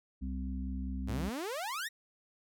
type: harmonic tone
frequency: 65.2 Hz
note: C2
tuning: 5 cents flat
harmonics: 1 / 3 / 4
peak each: -36 / -41 / -42 dBFS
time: 0.21-1.3 s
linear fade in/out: 20 ms
type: exponential sweep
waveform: sawtooth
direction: up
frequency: 95 to 1951 Hz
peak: -32 dBFS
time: 1.07-1.89 s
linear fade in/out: 20 ms
effects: none